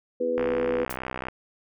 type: harmonic tone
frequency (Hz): 82.41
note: E2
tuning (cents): 0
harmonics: 3 / 4 / 5 / 6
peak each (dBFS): -33 / -34 / -33 / -24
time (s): 0.2-0.85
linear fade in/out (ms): 10
type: click train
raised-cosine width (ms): 0.5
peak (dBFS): -16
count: 59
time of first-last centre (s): 0.38-1.285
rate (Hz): 64.1
type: noise with exponential decay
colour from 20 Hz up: blue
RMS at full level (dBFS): -28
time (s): 0.9-0.97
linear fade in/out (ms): 5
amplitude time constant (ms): 15
effects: none